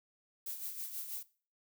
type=noise with tremolo; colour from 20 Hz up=violet; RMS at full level=-40 dBFS; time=0.46-1.23 s; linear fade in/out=5 ms; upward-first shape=sine; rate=6.2 Hz; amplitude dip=55%; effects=noise-tail reverb RT60 0.4 s tail -19 dB re dry